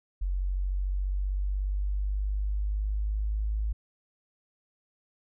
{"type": "exponential sweep", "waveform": "sine", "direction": "up", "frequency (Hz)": [45.97, 53.2], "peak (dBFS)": -26, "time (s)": [0.21, 3.73], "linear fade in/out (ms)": 10, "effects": []}